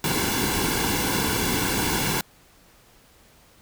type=noise with comb filter; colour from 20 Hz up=pink; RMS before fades=-24 dBFS; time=0.04-2.21 s; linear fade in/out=2 ms; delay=1.6 ms; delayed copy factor=-0.7; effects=pink hiss -55 dBFS RMS until 3.61 s